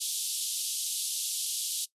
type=band-pass noise; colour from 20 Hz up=white; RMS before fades=-33 dBFS; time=0-1.86 s; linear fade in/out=20 ms; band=3100 to 12000 Hz; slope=48 dB/octave; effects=noise-tail reverb RT60 0.1 s tail -18 dB re dry + resampled to 32000 Hz